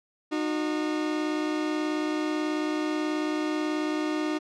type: tone pair together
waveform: 40% pulse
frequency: 305.9 / 364.3 Hz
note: D#4 / F#4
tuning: -29 / -27 cents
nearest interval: minor third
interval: 302 cents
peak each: -26 / -32 dBFS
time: 0.31-4.39 s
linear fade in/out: 20 ms
effects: low-pass 5000 Hz 12 dB/octave